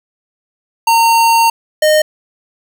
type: tone pair in turn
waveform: square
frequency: 917 / 614.1 Hz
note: A#5 / D#5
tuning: -29 / -23 cents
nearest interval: perfect fifth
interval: 694 cents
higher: first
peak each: -8 dBFS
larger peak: neither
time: 0.87-1.5 / 1.82-2.02 s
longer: first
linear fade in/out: 5 ms
effects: none